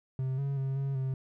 triangle tone with pitch steps, 131.3 / 138.9 / 134.6 / 137.3 / 132.2 Hz, C3 / C#3 / C3 / C#3 / C3, +6 / +4 / +49 / -16 / +18 cents, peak -27 dBFS, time 0.19-1.14 s, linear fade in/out 2 ms, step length 190 ms, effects none

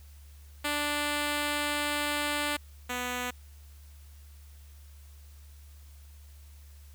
5% pulse tone pair in turn, 293.7 / 247.7 Hz, D4 / B3, 0 / +5 cents, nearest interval minor third, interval 295 cents, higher first, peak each -17 / -20 dBFS, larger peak first, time 0.64-2.57 / 2.89-3.31 s, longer first, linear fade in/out 10 ms, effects added 72 Hz sine -48 dBFS peak until 6.94 s + white hiss -61 dBFS RMS until 6.94 s

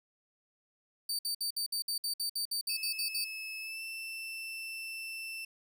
sawtooth tone bursts, 4606 Hz, D8, 34 cents flat, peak -29 dBFS, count 14, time 1.09-3.244 s, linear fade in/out 5 ms, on 100 ms, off 58 ms
35% pulse tone with pitch glide, 2600 to 2668 Hz, E7 to E7, -24 to +20 cents, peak -37 dBFS, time 2.69-5.45 s, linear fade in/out 5 ms, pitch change +44 cents, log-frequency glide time 3.61-3.82 s
effects none

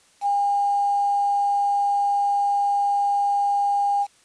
sine tone with quantisation, 808 Hz, G#5, 48 cents flat, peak -18 dBFS, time 0.21-4.07 s, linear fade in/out 50 ms, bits 7, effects white hiss -57 dBFS RMS until 4.24 s + resampled to 22050 Hz

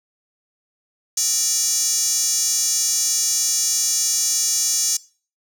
square tone with high-pass filter, 261.6 Hz, C4, in tune, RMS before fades -20 dBFS, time 1.17-4.97 s, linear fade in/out 5 ms, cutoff 6300 Hz, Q 4.9, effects noise-tail reverb RT60 0.4 s tail -22 dB re dry

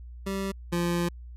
25% pulse tone pair in turn, 194.8 / 172.99 Hz, G3 / F3, -11 / -16 cents, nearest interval major second, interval 205 cents, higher first, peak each -25 / -21 dBFS, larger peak second, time 0.26-0.52 / 0.72-1.09 s, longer second, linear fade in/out 10 ms, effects added 60 Hz sine -40 dBFS peak until 1.36 s + resampled to 32000 Hz

